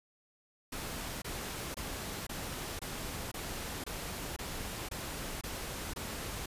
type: noise bursts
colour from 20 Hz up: pink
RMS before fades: -40 dBFS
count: 11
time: 0.72-6.46 s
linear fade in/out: 5 ms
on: 500 ms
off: 24 ms
effects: resampled to 32000 Hz